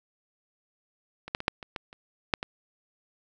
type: clicks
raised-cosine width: 0.3 ms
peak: -23 / -10 / -19 / -6 / -24 / -17 / -30 / -6 / -16 dBFS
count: 9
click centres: 1.28 / 1.349 / 1.404 / 1.481 / 1.628 / 1.762 / 1.929 / 2.338 / 2.429 s
effects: none